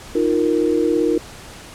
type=chord; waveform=sine; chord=Eb suspended second; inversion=none; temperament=equal; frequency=311.1 / 349.2 / 466.2 Hz; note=Eb4 / F4 / Bb4; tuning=0 / 0 / 0 cents; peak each=-19 dBFS; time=0.15-1.18 s; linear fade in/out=5 ms; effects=pink hiss -38 dBFS RMS until 1.74 s + low-pass 10000 Hz 12 dB/octave